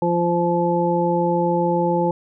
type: harmonic tone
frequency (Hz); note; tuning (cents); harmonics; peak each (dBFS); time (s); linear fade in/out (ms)
172.8; F3; -18; 1 / 2 / 3 / 5; -22 / -22 / -22 / -22; 0.02-2.11; 2
effects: none